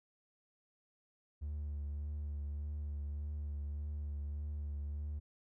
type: tone with vibrato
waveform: triangle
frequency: 73.4 Hz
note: D2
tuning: in tune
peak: -35 dBFS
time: 1.41-5.2 s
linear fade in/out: 20 ms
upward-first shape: triangle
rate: 1.7 Hz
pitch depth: 32 cents each way
effects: tanh soft clip ceiling -32 dBFS